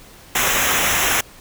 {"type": "noise with comb filter", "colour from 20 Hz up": "pink", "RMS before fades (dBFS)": -18, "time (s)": [0.35, 1.21], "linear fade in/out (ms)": 5, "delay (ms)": 0.22, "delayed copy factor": -0.8, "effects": ["pink hiss -44 dBFS RMS until 1.4 s"]}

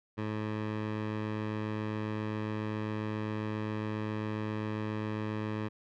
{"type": "tone with low-pass filter", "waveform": "15% pulse", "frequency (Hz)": 107.4, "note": "A2", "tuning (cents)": -41, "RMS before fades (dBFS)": -35, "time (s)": [0.17, 5.69], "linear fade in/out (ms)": 20, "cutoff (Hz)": 2600, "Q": 0.82, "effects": []}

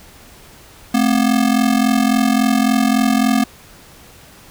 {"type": "ring-modulated tone", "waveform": "square", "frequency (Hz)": 240, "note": "B3", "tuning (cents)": -49, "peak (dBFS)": -10, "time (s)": [0.94, 3.44], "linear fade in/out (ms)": 0, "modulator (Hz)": 21.8, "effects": ["pink hiss -43 dBFS RMS until 4.5 s"]}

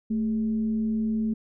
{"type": "tone with frequency modulation", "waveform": "sine", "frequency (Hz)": 220, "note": "A3", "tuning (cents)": 0, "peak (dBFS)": -23, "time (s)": [0.1, 1.34], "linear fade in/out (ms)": 10, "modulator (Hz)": 187, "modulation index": 0.23, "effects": []}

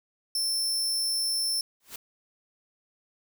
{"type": "tone", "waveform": "sawtooth", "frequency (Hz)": 5350, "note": "E8", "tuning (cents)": 25, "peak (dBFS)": -23, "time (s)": [0.35, 1.61], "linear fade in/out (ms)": 2}
{"type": "noise with exponential growth", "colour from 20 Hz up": "white", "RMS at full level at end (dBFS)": -35, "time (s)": [1.8, 1.96], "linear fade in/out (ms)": 5, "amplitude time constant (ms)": 33}
{"effects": []}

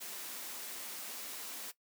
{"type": "high-pass noise", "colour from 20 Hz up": "white", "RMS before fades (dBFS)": -44, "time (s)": [0, 1.72], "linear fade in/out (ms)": 20, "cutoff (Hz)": 190, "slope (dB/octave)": 48, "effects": ["noise-tail reverb RT60 0.1 s tail -17 dB re dry"]}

